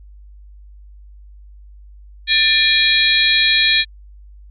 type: tone cluster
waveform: sine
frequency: 1774 / 2406 / 3327 / 3830 / 4172 Hz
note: A6 / D7 / G#7 / A#7 / C8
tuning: +14 / +41 / +2 / +46 / -6 cents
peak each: -18 dBFS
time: 2.27-3.85 s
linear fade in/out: 50 ms
effects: added 50 Hz sine -38 dBFS peak until 4.5 s + Opus 48 kbps